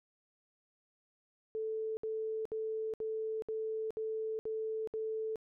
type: tone bursts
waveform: sine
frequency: 439.5 Hz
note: A4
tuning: 2 cents flat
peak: -34 dBFS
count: 8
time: 1.55-5.358 s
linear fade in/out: 0 ms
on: 420 ms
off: 64 ms
effects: none